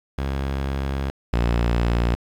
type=tone pair in turn; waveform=sawtooth; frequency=68 / 58.75 Hz; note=C#2 / A#1; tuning=-33 / +14 cents; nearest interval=minor third; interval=253 cents; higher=first; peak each=-19 / -14 dBFS; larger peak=second; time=0.18-1.1 / 1.33-2.15 s; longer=first; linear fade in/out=0 ms; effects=low-pass 4000 Hz 12 dB/octave + 8-bit

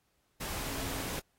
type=tone in noise; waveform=sine; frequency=271.3 Hz; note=C#4; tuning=37 cents flat; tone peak=-43 dBFS; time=0.7-1.04 s; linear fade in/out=10 ms; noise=pink; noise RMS=-38 dBFS; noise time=0.4-1.2 s; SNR=-8 dB; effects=pink hiss -75 dBFS RMS until 1.38 s + AAC 48 kbps

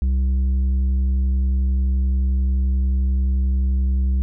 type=tone with tanh clipping; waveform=sine; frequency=65.1 Hz; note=C2; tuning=8 cents flat; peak=-17 dBFS; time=0.02-4.22 s; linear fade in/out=0 ms; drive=6 dB; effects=none

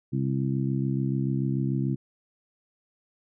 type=harmonic tone; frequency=66.9 Hz; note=C2; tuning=39 cents sharp; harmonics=2 / 3 / 4 / 5; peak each=-26 / -30 / -32 / -34 dBFS; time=0.12-1.96 s; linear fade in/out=20 ms; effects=none

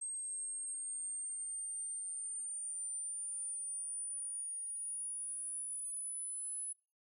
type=linear sweep; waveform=sine; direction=up; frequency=8372 to 10120 Hz; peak=-39 dBFS; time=0.01-6.73 s; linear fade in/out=10 ms; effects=noise-tail reverb RT60 0.3 s tail -22 dB re dry

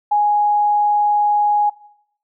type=tone; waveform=sine; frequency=830.6 Hz; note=G#5; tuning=in tune; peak=-12 dBFS; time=0.11-1.7 s; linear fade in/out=10 ms; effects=noise-tail reverb RT60 0.8 s tail -22 dB re dry

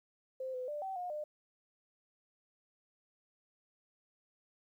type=tone with pitch steps; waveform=sine; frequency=521 / 506 / 592 / 767 / 717 / 602 Hz; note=C5 / B4 / D5 / G5 / F5 / D5; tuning=-7 / +42 / +14 / -38 / +45 / +43 cents; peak=-37 dBFS; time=0.4-1.24 s; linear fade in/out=5 ms; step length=140 ms; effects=12-bit

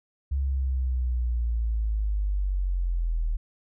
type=linear sweep; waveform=sine; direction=down; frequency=69.2 to 38.89 Hz; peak=-23 dBFS; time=0.31-3.37 s; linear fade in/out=10 ms; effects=none

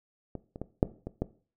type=clicks; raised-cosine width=2 ms; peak=-23 / -27 / -21 / -7 / -22 / -15 dBFS; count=6; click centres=0.353 / 0.559 / 0.616 / 0.829 / 1.07 / 1.22 s; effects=noise-tail reverb RT60 0.4 s tail -17 dB re dry

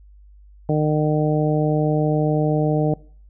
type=harmonic tone; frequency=152.3 Hz; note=D#3; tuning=37 cents flat; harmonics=1 / 2 / 3 / 4 / 5; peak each=-19 / -23 / -23 / -25 / -29 dBFS; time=0.69-2.94 s; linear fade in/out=2 ms; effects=noise-tail reverb RT60 0.5 s tail -23 dB re dry + added 50 Hz sine -44 dBFS peak until 3.29 s

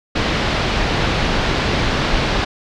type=low-pass noise; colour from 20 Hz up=pink; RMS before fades=-18 dBFS; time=0.15-2.45 s; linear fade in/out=10 ms; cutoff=4600 Hz; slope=24 dB/octave; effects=none

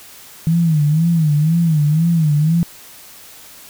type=tone with vibrato; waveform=sine; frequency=158.2 Hz; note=D#3; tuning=29 cents sharp; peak=-11 dBFS; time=0.47-2.63 s; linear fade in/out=0 ms; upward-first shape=sine; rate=2 Hz; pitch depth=130 cents each way; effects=white hiss -40 dBFS RMS until 3.69 s

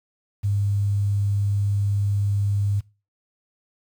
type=tone with quantisation; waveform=sine; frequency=100.9 Hz; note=G#2; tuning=49 cents flat; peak=-19 dBFS; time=0.43-2.81 s; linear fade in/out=20 ms; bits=8; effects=noise-tail reverb RT60 0.3 s tail -21 dB re dry

